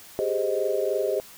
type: chord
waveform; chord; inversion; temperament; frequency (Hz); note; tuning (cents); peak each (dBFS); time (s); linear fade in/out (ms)
sine; Ab major seventh; third; equal; 392 / 415.3 / 523.3 / 622.3; G4 / Ab4 / C5 / Eb5; 0 / 0 / 0 / 0; -28; 0.19-1.2; 0
effects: white hiss -47 dBFS RMS until 1.37 s